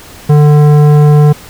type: tone with tanh clipping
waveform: sine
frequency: 148.5 Hz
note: D3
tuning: 20 cents sharp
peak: -4 dBFS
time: 0.29-1.33 s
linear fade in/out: 10 ms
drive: 14 dB
effects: pink hiss -33 dBFS RMS until 1.49 s